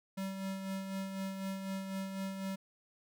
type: tone with tremolo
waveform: square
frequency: 192.8 Hz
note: G3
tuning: 28 cents flat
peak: -36 dBFS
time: 0.17-2.56 s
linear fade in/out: 10 ms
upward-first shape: sine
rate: 4 Hz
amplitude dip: 45%
effects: none